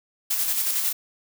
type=noise with tremolo; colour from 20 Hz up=blue; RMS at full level=-23 dBFS; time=0.3-0.93 s; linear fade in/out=10 ms; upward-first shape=square; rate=11 Hz; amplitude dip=35%; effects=none